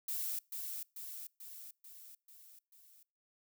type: noise with echo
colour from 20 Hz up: violet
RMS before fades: -38 dBFS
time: 0.08-0.39 s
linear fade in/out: 5 ms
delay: 440 ms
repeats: 6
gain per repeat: -4 dB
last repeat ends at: 3.03 s
effects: noise-tail reverb RT60 0.4 s tail -26 dB re dry